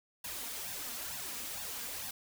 white noise with flanger, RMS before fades -41 dBFS, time 0.24-2.11 s, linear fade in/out 5 ms, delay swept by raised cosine 1.1 to 4.3 ms, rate 2.2 Hz, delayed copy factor +0.75, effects none

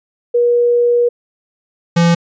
sine / square tone pair in turn, 480 / 170.06 Hz, B4 / F3, -49 / -46 cents, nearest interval octave + tritone, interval 1797 cents, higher first, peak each -9 dBFS, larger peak neither, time 0.34-1.09 / 1.96-2.15 s, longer first, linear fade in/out 10 ms, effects resampled to 16000 Hz

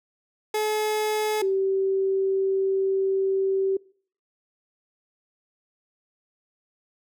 30% pulse / sine tone pair in turn, 427.8 / 386 Hz, A4 / G4, -49 / -27 cents, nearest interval major second, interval 178 cents, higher first, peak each -20 dBFS, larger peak neither, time 0.54-1.42 / 1.42-3.77 s, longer second, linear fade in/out 5 ms, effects noise-tail reverb RT60 0.5 s tail -23 dB re dry

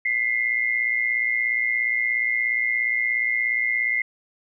sine tone pair together, 2002 / 2119 Hz, B6 / C7, +23 / +21 cents, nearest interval minor second, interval 98 cents, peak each -24 / -22 dBFS, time 0.05-4.02 s, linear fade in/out 5 ms, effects none

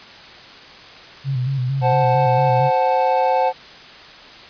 sine tone with vibrato, 131.2 Hz, C3, 5 cents sharp, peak -18 dBFS, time 1.24-2.71 s, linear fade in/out 50 ms, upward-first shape square, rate 4.4 Hz, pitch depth 70 cents each way
triangle chord, F# diminished, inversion second, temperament equal with one note detuned, 523.3 / 740 / 875.9 Hz, C5 / F#5 / A5, 0 / 0 / -8 cents, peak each -17 dBFS, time 1.81-3.53 s, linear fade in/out 50 ms
effects white hiss -40 dBFS RMS until 4.49 s + resampled to 11025 Hz

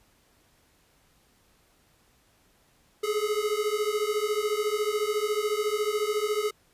square beating tone pair, 415.3 / 429.3 Hz, G#4 / A4, 0 / -43 cents, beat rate 14 Hz, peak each -29 dBFS, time 3.03-6.51 s, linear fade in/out 10 ms, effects pink hiss -64 dBFS RMS until 6.73 s + resampled to 32000 Hz

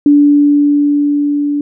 sine tone with level ramp, 290 Hz, D4, 22 cents flat, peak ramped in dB -3 to -12 dBFS, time 0.06-1.61 s, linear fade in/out 2 ms, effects none

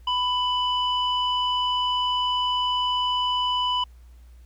square tone with low-pass filter, 995 Hz, B5, 13 cents sharp, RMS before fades -24 dBFS, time 0.07-3.84 s, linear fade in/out 5 ms, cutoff 2800 Hz, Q 3.5, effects added 60 Hz sine -45 dBFS peak until 4.45 s + pink hiss -64 dBFS RMS until 4.45 s

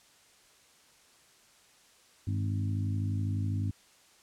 harmonic tone with a mistuned harmonic, 51.91 Hz, G#1, in tune, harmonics 2 / 3 / 4 / 5 / 6, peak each -29 / -41 / -41 / -39 / -46 dBFS, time 2.27-3.71 s, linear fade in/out 5 ms, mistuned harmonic 2, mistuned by -72 cents, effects white hiss -61 dBFS RMS until 4.22 s + low-pass 9000 Hz 12 dB/octave

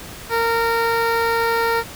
15% pulse tone with notch filter, 460.8 Hz, A#4, 20 cents flat, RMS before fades -19 dBFS, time 0.29-1.84 s, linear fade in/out 50 ms, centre 7800 Hz, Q 0.53, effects pink hiss -36 dBFS RMS until 1.95 s

